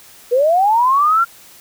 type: linear sweep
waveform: sine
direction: up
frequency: 467.1 to 1396.9 Hz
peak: -10 dBFS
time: 0.31-1.25 s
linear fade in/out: 20 ms
effects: white hiss -43 dBFS RMS until 1.6 s